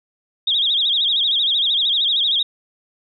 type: tone with vibrato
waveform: sine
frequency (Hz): 3500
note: A7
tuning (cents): -10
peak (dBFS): -15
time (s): 0.47-2.43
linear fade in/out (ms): 5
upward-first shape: sine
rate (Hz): 13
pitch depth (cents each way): 160
effects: none